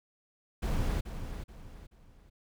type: noise with echo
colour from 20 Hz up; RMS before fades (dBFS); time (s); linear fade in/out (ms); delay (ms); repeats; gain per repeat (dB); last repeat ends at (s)
brown; -30; 0.62-1.01; 10; 430; 3; -9; 2.3
effects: none